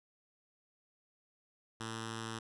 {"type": "tone with notch filter", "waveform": "5% pulse", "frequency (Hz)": 112.7, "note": "A2", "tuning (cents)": 42, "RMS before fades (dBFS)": -42, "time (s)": [1.8, 2.39], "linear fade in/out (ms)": 5, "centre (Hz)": 630, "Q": 0.94, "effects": ["resampled to 24000 Hz"]}